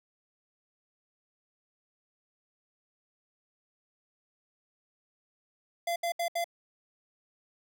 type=tone bursts; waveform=square; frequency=685 Hz; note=F5; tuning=34 cents flat; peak=-29 dBFS; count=4; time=5.87-6.443 s; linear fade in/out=5 ms; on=90 ms; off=71 ms; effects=none